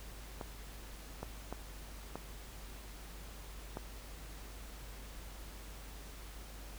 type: clicks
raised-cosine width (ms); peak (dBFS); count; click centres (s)
1; -26; 5; 0.412 / 1.23 / 1.526 / 2.156 / 3.771
effects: added 50 Hz sine -48 dBFS peak until 6.78 s + pink hiss -53 dBFS RMS until 6.78 s